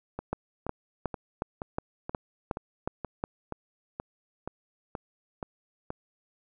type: two click trains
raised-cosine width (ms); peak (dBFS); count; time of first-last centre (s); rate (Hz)
1; -20 / -15; 13 / 9; 0.19-5.904 / 0.33-3.239; 2.1 / 2.75
effects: none